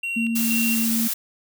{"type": "tone with tremolo", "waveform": "triangle", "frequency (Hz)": 2745, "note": "F7", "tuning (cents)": -31, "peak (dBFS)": -23, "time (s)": [0.03, 0.85], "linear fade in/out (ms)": 5, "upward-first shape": "square", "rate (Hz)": 2.1, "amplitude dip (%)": 65}
{"type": "tone with pitch glide", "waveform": "sine", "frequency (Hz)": [229.1, 227.3], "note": ["A#3", "A#3"], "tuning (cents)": [-30, -43], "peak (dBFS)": -21, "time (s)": [0.16, 1.08], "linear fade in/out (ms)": 10, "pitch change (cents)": -13, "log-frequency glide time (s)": [0.36, 0.78]}
{"type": "noise", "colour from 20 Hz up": "blue", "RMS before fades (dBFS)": -25, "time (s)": [0.35, 1.14], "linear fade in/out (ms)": 10}
{"effects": []}